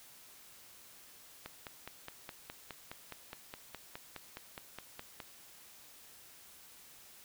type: click train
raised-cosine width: 0.3 ms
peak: -27 dBFS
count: 19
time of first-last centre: 1.46-5.202 s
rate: 4.81 Hz
effects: white hiss -57 dBFS RMS until 7.24 s

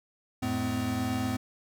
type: tone cluster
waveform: square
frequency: 87.5 / 109.1 / 214.8 / 254.1 Hz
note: F2 / A2 / A3 / B3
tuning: +4 / -14 / -41 / +49 cents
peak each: -39 / -35 / -37 / -31 dBFS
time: 0.42-1.37 s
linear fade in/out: 10 ms
effects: none

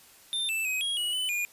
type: tone with pitch steps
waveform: square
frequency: 3592 / 2646 / 2526 / 3288 / 2917 / 3009 / 2431 Hz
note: A7 / E7 / D#7 / G#7 / F#7 / F#7 / D#7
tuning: +35 / +6 / +26 / -18 / -25 / +28 / -41 cents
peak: -28 dBFS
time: 0.33-1.45 s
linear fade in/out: 0 ms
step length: 160 ms
effects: white hiss -55 dBFS RMS until 1.52 s + resampled to 32000 Hz

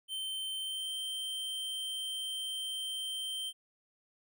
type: tone with pitch glide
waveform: square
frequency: 3105 to 3128 Hz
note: G7 to G7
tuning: -17 to -4 cents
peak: -36 dBFS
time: 0.08-3.53 s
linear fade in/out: 50 ms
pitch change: +13 cents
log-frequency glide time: 0.56-0.95 s
effects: none

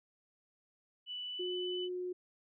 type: tone with pitch glide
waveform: sine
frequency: 2971 to 2997 Hz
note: F#7 to F#7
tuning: +6 to +22 cents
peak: -39 dBFS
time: 1.06-1.89 s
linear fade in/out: 50 ms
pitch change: +16 cents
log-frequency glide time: 1.24-1.53 s
type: tone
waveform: sine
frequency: 361.8 Hz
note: F#4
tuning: 39 cents flat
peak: -36 dBFS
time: 1.39-2.13 s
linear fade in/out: 10 ms
effects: none

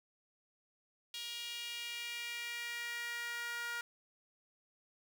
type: tone with high-pass filter sweep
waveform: sawtooth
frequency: 473.8 Hz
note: A#4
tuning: 28 cents sharp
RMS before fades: -42 dBFS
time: 1.14-3.81 s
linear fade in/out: 2 ms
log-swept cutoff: 3200 to 1500 Hz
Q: 3.1
effects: none

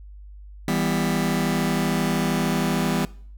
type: chord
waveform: sawtooth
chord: E minor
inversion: none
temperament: just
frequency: 164.81 / 197.78 / 247.2 Hz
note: E3 / G3 / B3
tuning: 0 / +16 / +2 cents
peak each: -21 dBFS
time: 0.68-3.05 s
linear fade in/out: 2 ms
effects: noise-tail reverb RT60 0.5 s tail -21 dB re dry + added 50 Hz sine -39 dBFS peak until 3.37 s

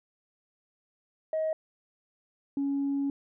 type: tone pair in turn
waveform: sine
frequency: 632 / 278.9 Hz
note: D#5 / C#4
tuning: +27 / +11 cents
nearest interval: octave + major second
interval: 1416 cents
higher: first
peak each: -25 dBFS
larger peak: neither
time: 1.33-1.53 / 2.57-3.1 s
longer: second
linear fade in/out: 2 ms
effects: tanh soft clip ceiling -23 dBFS

